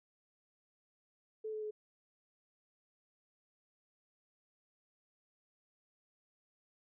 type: tone with pitch steps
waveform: sine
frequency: 435.4 / 430.6 / 425.9 Hz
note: A4 / A4 / G#4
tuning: -18 / -37 / +44 cents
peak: -38 dBFS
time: 1.44-1.71 s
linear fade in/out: 10 ms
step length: 90 ms
effects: none